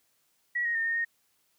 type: tone with pitch steps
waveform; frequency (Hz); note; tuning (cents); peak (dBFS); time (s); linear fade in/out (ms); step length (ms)
sine; 1927 / 1875 / 1821 / 1838 / 1853; B6 / A#6 / A#6 / A#6 / A#6; -43 / +10 / -41 / -25 / -11; -26; 0.55-1.05; 10; 100
effects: white hiss -71 dBFS RMS until 1.58 s + high-pass 60 Hz 12 dB/octave